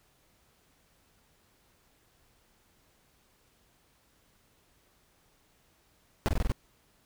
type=noise bursts; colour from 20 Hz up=brown; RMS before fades=-26 dBFS; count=6; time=6.26-6.52 s; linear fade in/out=0 ms; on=25 ms; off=22 ms; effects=pink hiss -67 dBFS RMS until 7.05 s